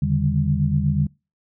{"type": "tone cluster", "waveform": "sine", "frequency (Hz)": [82.4, 141.4, 149.5, 199.3], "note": ["E2", "C#3", "D3", "G3"], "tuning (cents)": [0, 35, 31, 29], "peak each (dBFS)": [-25, -22, -21, -24], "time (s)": [0.02, 1.07], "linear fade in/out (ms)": 5, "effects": ["noise-tail reverb RT60 0.3 s tail -25 dB re dry"]}